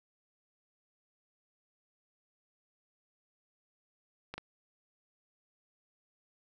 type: clicks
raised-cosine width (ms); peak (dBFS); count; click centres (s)
0.3; -24; 2; 4.34 / 4.38
effects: none